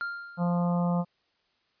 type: tone with exponential decay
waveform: triangle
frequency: 1396.9 Hz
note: F6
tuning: in tune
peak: -26 dBFS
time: 0.01-0.8 s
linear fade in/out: 0 ms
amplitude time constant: 170 ms
type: harmonic tone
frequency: 174.61 Hz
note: F3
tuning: in tune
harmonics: 1 / 3 / 4 / 5 / 6 / 7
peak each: -24 / -34 / -36 / -38 / -40 / -41 dBFS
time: 0.37-1.05 s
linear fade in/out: 50 ms
effects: white hiss -71 dBFS RMS until 1.8 s + resampled to 11025 Hz